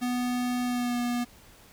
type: tone with pitch glide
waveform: square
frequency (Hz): 246.9 to 242.1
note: B3 to B3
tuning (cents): 0 to -34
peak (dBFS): -27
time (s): 0.01-1.25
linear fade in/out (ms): 20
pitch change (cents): -34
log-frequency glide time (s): 0.64-0.98
effects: pink hiss -54 dBFS RMS until 1.72 s